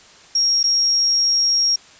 sine tone with dropouts, 5588 Hz, F8, in tune, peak -14 dBFS, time 0.35-1.76 s, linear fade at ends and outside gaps 5 ms, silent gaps 0.631-0.639 s, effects white hiss -46 dBFS RMS until 1.99 s + resampled to 16000 Hz

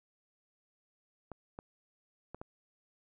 clicks, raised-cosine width 1 ms, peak -29 dBFS, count 4, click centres 1.317 / 1.589 / 2.346 / 2.415 s, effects none

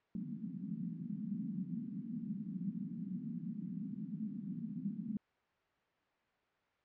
white band-pass noise, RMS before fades -42 dBFS, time 0.15-5.17 s, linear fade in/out 2 ms, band 170 to 230 Hz, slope 48 dB/octave, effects white hiss -75 dBFS RMS until 6.84 s + low-pass 2000 Hz 12 dB/octave

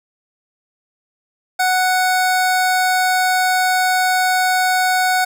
25% pulse tone, 740 Hz, F#5, in tune, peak -10 dBFS, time 1.59-5.25 s, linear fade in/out 10 ms, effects none

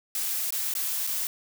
blue noise with dropouts, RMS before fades -29 dBFS, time 0.15-1.27 s, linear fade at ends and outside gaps 1 ms, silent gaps 0.506-0.524 / 0.738-0.751 / 1.068-1.073 s, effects none

